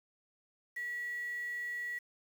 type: tone with quantisation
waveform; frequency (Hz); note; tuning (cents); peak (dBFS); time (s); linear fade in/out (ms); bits
sine; 1936; B6; -35; -36; 0.76-1.99; 10; 9
effects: none